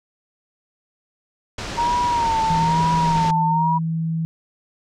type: low-pass noise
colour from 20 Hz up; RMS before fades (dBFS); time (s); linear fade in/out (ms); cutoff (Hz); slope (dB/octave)
pink; -29; 1.58-3.31; 5; 6600; 24
type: tone with vibrato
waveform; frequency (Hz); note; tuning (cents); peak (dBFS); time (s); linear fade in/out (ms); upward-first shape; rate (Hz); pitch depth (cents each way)
sine; 930; A#5; -4; -17; 1.77-3.79; 20; sine; 1.1; 77
type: tone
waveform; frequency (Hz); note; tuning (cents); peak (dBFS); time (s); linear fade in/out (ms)
sine; 162.8; E3; -21; -20; 2.5-4.25; 0
effects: none